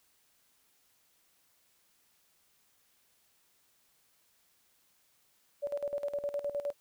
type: tone with tremolo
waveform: sine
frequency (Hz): 574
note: D5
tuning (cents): -40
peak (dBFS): -30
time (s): 5.62-6.73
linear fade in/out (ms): 20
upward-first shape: square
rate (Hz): 9.7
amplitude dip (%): 75
effects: white hiss -70 dBFS RMS until 6.8 s